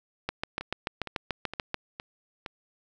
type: two click trains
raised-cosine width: 0.3 ms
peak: -20 / -13 dBFS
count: 5 / 11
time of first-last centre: 0.61-2.462 / 0.29-1.743 s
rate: 2.16 / 6.88 Hz
effects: none